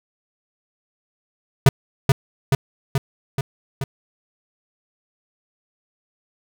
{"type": "tone with echo", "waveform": "square", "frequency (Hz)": 135.8, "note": "C#3", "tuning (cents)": -35, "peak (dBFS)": -8, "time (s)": [1.66, 1.69], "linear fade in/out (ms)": 2, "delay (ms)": 430, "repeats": 5, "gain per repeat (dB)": -3, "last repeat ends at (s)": 3.84, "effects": []}